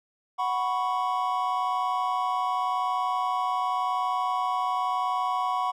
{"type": "chord", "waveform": "triangle", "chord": "F# suspended fourth", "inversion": "none", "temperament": "equal", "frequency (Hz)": [740, 987.8, 1108.7], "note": ["F#5", "B5", "C#6"], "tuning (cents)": [0, 0, 0], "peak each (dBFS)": -27, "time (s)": [0.38, 5.72], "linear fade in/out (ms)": 20, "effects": []}